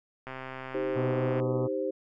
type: click train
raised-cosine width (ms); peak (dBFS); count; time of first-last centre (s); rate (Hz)
0.5; -24; 149; 0.27-1.4; 131
type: chord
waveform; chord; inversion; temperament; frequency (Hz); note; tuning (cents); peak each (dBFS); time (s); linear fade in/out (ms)
sine; C minor; first; equal; 311.1 / 392 / 523.3; Eb4 / G4 / C5; 0 / 0 / 0; -35 / -32 / -31; 0.74-1.91; 10
type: harmonic tone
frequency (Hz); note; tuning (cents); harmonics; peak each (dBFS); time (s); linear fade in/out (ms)
125.4; B2; +27; 1 / 2 / 3 / 4 / 5 / 6 / 7 / 8 / 9 / 10; -30 / -36 / -40 / -42 / -44 / -46 / -47 / -48 / -49 / -50; 0.95-1.68; 20
effects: none